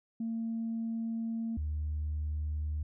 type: tone pair in turn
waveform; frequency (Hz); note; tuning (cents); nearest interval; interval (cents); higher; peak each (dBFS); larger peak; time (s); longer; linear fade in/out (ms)
sine; 227.2 / 75.82; A#3 / D#2; -44 / -44; octave + perfect fifth; 1900; first; -31 / -30; second; 0.2-1.57 / 1.57-2.83; first; 5
effects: tanh soft clip ceiling -28 dBFS